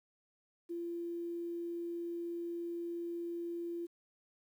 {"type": "tone with quantisation", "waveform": "sine", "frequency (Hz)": 342.1, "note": "F4", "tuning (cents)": -36, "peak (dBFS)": -37, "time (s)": [0.69, 3.87], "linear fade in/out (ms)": 20, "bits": 11, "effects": []}